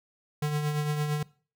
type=tone with tremolo; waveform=square; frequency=149.4 Hz; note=D3; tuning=30 cents sharp; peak=-25 dBFS; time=0.42-1.23 s; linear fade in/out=5 ms; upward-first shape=triangle; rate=8.8 Hz; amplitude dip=50%; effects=noise-tail reverb RT60 0.4 s tail -21 dB re dry